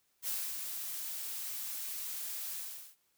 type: noise with ADSR envelope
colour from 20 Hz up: blue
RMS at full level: -35 dBFS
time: 0.22-2.96 s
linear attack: 59 ms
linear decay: 250 ms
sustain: -5 dB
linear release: 410 ms
effects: white hiss -75 dBFS RMS until 3.17 s